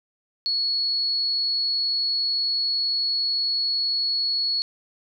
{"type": "tone", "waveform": "sine", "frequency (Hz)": 4369, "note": "C#8", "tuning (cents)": -26, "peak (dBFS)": -21, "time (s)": [0.46, 4.62], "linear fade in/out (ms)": 0, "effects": []}